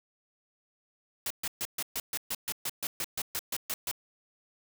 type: noise bursts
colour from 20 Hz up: white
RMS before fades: -33 dBFS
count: 16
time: 1.26-3.914 s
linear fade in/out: 2 ms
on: 44 ms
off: 130 ms
effects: none